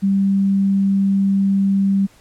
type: tone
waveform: sine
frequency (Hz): 196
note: G3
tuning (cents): 0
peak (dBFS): -13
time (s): 0.02-2.07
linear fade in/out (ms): 20
effects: pink hiss -51 dBFS RMS until 2.2 s + low-pass 12000 Hz 12 dB/octave

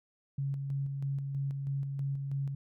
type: tone with tremolo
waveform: sine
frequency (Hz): 138.4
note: C#3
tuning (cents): -2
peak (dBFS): -30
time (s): 0.38-2.55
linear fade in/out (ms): 5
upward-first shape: square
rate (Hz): 3.1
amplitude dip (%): 35
effects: none

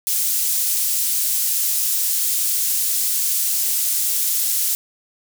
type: high-pass noise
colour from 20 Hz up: pink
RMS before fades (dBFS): -20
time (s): 0.07-4.75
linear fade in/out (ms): 0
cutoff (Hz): 8300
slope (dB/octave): 12
effects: none

